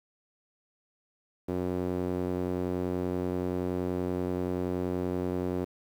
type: tone with band-pass filter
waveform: sawtooth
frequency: 90.5 Hz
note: F#2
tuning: 38 cents flat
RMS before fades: -31 dBFS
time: 1.48-5.65 s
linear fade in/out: 10 ms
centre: 360 Hz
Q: 1.5
effects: 9-bit